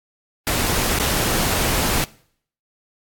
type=noise with dropouts; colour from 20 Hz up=pink; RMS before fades=-20 dBFS; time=0.47-2.04 s; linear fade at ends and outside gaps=0 ms; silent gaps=0.988-0.998 s; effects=noise-tail reverb RT60 0.6 s tail -22 dB re dry + AAC 64 kbps